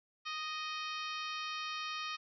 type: harmonic tone with a mistuned harmonic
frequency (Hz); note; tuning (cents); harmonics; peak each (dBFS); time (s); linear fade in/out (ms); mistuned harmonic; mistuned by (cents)
621; D#5; -3; 2 / 3 / 4 / 5 / 6 / 7 / 8 / 9; -41 / -48 / -44 / -47 / -48 / -49 / -53 / -52; 0.25-2.17; 20; 4; +16
effects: none